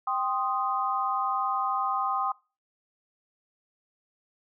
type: chord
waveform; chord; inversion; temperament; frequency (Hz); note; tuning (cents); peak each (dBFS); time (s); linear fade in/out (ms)
sine; C minor; second; equal; 784 / 1046.5 / 1244.5; G5 / C6 / Eb6; 0 / 0 / 0; -30 / -30 / -29; 0.07-2.32; 5
effects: noise-tail reverb RT60 0.3 s tail -22 dB re dry